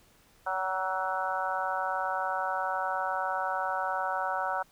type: harmonic tone with a mistuned harmonic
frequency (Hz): 188.5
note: F#3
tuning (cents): +32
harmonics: 3 / 4 / 5 / 6 / 7 / 8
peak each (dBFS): -37 / -33 / -34 / -41 / -35 / -36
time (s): 0.46-4.63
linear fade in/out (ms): 10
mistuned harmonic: 8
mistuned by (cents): -24
effects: pink hiss -62 dBFS RMS until 4.71 s